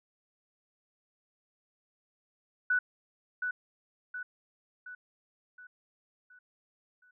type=tone with echo; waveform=sine; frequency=1484 Hz; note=F#6; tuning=5 cents sharp; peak=-24 dBFS; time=2.7-2.79 s; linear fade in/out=5 ms; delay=720 ms; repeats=6; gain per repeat=-6 dB; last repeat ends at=7.11 s; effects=none